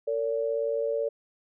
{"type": "tone pair together", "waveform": "sine", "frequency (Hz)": [454, 572], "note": ["A#4", "D5"], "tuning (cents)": [-46, -46], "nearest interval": "major third", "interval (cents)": 400, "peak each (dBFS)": -28, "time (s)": [0.07, 1.09], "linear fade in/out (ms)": 10, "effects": []}